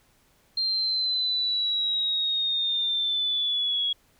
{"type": "linear sweep", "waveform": "sine", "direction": "down", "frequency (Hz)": [4186, 3322], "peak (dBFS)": -23, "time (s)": [0.57, 3.93], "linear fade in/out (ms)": 5, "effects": ["pink hiss -63 dBFS RMS until 4.19 s"]}